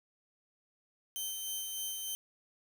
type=tone with tremolo; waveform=10% pulse; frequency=3100 Hz; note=G7; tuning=20 cents flat; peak=-27 dBFS; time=1.16-2.15 s; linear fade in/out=0 ms; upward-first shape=sine; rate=3.3 Hz; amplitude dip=30%; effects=9-bit